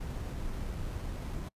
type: noise with sample-and-hold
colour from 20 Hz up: brown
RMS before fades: -37 dBFS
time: 0-1.49 s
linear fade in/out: 10 ms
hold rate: 7350 Hz
effects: noise-tail reverb RT60 0.1 s tail -25 dB re dry + resampled to 32000 Hz